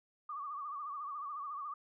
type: tone with vibrato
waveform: sine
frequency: 1166 Hz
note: D6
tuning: 13 cents flat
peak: -39 dBFS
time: 0.29-1.74 s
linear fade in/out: 5 ms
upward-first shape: sine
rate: 14 Hz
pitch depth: 93 cents each way
effects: none